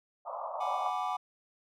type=band-pass noise; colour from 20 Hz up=pink; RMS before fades=-38 dBFS; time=0.25-0.91 s; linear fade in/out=20 ms; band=560 to 1200 Hz; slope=96 dB/octave
type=chord; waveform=triangle; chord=G# half-diminished seventh; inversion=third; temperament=equal; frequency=740 / 830.6 / 987.8 / 1174.7 Hz; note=F#5 / G#5 / B5 / D6; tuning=0 / 0 / 0 / 0 cents; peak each=-33 / -36 / -36 / -34 dBFS; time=0.6-1.17 s; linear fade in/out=10 ms
effects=none